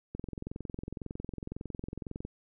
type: click train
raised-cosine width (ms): 3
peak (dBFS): -25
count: 47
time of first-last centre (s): 0.15-2.25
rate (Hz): 21.9
effects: none